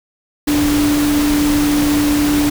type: tone in noise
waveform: sine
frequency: 293.7 Hz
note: D4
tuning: in tune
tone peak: -12 dBFS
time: 0.47-2.5 s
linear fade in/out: 10 ms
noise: pink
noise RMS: -21 dBFS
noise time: 0.47-2.5 s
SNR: +6 dB
effects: none

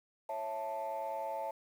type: chord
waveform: sine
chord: A major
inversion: first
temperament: equal with one note detuned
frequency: 549.9 / 659.3 / 880 Hz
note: C#5 / E5 / A5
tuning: -14 / 0 / 0 cents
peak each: -40 / -39 / -37 dBFS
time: 0.29-1.51 s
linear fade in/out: 5 ms
effects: tanh soft clip ceiling -31 dBFS + 10-bit

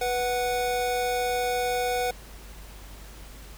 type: tone pair together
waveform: square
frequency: 491.6 / 740 Hz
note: B4 / F#5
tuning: -8 / 0 cents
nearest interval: perfect fifth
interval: 708 cents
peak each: -28 dBFS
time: 0.01-2.11 s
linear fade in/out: 5 ms
effects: added 50 Hz sine -43 dBFS peak until 3.57 s + pink hiss -48 dBFS RMS until 3.57 s

